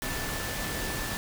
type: tone in noise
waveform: sine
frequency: 1760 Hz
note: A6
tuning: in tune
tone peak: -39 dBFS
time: 0.02-1.17 s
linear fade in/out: 0 ms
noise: pink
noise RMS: -33 dBFS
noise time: 0.02-1.17 s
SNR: -9 dB
effects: none